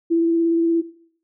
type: tone with vibrato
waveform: sine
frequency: 333.3 Hz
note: E4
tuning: 19 cents sharp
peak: -14 dBFS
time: 0.1-0.82 s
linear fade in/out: 20 ms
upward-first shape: square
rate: 17 Hz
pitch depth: 10 cents each way
effects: noise-tail reverb RT60 0.6 s tail -17 dB re dry